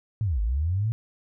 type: linear two-way sweep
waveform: sine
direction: down then up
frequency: 116.8 to 49 to 116.8 Hz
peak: -22 dBFS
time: 0.21-0.92 s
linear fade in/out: 0 ms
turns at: 0.41 s
effects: none